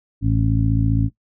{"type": "harmonic tone", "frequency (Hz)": 55.1, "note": "A1", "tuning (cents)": 3, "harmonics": [1, 2, 3, 4, 5], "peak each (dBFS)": [-21, -18, -26, -28, -23], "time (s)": [0.21, 1.1], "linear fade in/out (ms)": 50, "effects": ["noise-tail reverb RT60 0.1 s tail -18 dB re dry"]}